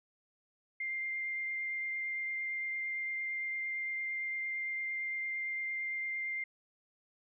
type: tone with vibrato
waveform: sine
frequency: 2100 Hz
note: C7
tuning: 6 cents sharp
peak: -34 dBFS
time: 0.8-6.44 s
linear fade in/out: 5 ms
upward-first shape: sine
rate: 8.8 Hz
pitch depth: 8 cents each way
effects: none